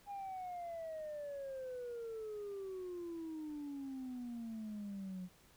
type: exponential sweep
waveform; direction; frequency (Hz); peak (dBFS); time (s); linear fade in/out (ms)
sine; down; 818 to 179.5; -40; 0.06-5.29; 50
effects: tanh soft clip ceiling -40 dBFS + pink hiss -66 dBFS RMS until 5.56 s